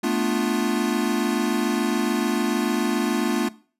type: chord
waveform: square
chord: B half-diminished seventh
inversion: third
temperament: equal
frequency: 220 / 246.9 / 293.7 / 349.2 Hz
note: A3 / B3 / D4 / F4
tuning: 0 / 0 / 0 / 0 cents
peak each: -27 dBFS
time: 0.03-3.49 s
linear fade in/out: 10 ms
effects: noise-tail reverb RT60 0.4 s tail -19 dB re dry + resampled to 32000 Hz